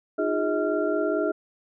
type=tone cluster; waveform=sine; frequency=309 / 353.5 / 411 / 636 / 1382 Hz; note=D#4 / F4 / G#4 / D#5 / F6; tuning=-12 / +21 / -18 / +38 / -19 cents; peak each=-28 / -30 / -27 / -27 / -33 dBFS; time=0.18-1.32 s; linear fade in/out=10 ms; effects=none